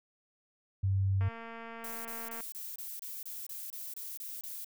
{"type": "tone", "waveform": "sine", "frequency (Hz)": 96.8, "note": "G2", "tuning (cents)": -21, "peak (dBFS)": -26, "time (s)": [0.83, 1.29], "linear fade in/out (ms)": 10}
{"type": "click train", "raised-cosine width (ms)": 0.5, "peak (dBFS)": -31, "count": 275, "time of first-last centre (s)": [1.21, 2.407], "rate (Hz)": 229}
{"type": "noise bursts", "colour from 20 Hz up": "violet", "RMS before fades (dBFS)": -42, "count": 12, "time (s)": [1.84, 4.646], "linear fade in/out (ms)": 2, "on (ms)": 210, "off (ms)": 26}
{"effects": []}